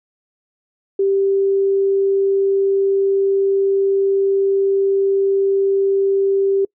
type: tone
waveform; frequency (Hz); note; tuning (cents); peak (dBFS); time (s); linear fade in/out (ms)
sine; 392; G4; 0; -13; 0.99-6.65; 5
effects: noise-tail reverb RT60 0.1 s tail -26 dB re dry